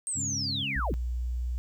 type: linear sweep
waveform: sine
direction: down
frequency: 8620 to 65.41 Hz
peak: -29 dBFS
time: 0.07-0.94 s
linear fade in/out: 0 ms
type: tone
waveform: triangle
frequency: 98 Hz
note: G2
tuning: in tune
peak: -35 dBFS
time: 0.15-0.64 s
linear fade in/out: 10 ms
type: harmonic tone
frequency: 68 Hz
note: C#2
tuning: 33 cents flat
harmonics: 2 / 3 / 4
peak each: -38 / -40 / -41 dBFS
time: 0.16-0.8 s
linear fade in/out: 10 ms
type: tone with pitch glide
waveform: sine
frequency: 60.6 to 60.99 Hz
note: B1 to B1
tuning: -32 to -21 cents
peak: -28 dBFS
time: 0.76-1.58 s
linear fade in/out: 0 ms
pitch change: +11 cents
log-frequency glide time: 1.03-1.47 s
effects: 10-bit